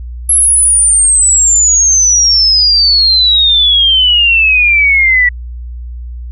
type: exponential sweep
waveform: sine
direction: down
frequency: 11175 to 1941 Hz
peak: -5 dBFS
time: 0.29-5.29 s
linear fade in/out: 5 ms
effects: added 60 Hz sine -21 dBFS peak until 6.31 s